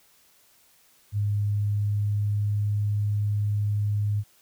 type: tone with pitch glide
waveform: sine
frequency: 103 to 103.66 Hz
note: G#2 to G#2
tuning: -14 to -3 cents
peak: -22 dBFS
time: 1.12-4.24 s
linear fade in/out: 50 ms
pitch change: +11 cents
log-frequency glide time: 1.49-2.81 s
effects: white hiss -60 dBFS RMS until 4.41 s